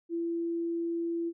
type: tone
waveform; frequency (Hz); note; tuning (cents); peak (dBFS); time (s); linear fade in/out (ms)
sine; 336.9; E4; +38; -29; 0.09-1.33; 50
effects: none